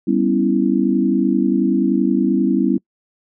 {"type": "chord", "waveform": "sine", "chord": "C# half-diminished seventh", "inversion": "second", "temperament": "equal", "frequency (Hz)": [196, 246.9, 277.2, 329.6], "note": ["G3", "B3", "C#4", "E4"], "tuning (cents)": [0, 0, 0, 0], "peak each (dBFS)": -19, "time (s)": [0.07, 2.78], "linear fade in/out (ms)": 10, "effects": ["noise-tail reverb RT60 0.1 s tail -26 dB re dry"]}